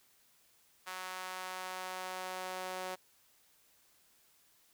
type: tone with high-pass filter sweep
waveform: sawtooth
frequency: 185 Hz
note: F#3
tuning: in tune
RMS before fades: -42 dBFS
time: 0.86-2.96 s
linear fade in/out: 20 ms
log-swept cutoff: 1100 to 580 Hz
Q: 1.3
effects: white hiss -68 dBFS RMS until 4.73 s